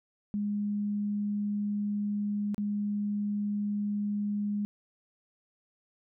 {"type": "tone with dropouts", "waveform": "sine", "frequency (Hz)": 206, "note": "G#3", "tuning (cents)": -14, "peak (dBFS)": -28, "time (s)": [0.34, 4.65], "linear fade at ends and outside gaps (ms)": 0, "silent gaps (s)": [2.545, 2.58], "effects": []}